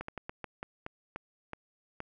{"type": "slowing click train", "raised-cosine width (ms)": 0.5, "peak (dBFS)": -23, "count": 10, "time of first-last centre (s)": [0.01, 2.004], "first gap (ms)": 74, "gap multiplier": 1.26, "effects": []}